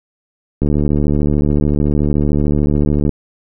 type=click train; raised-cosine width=3 ms; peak=-3 dBFS; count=183; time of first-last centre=0.62-3.093 s; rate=73.6 Hz; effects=none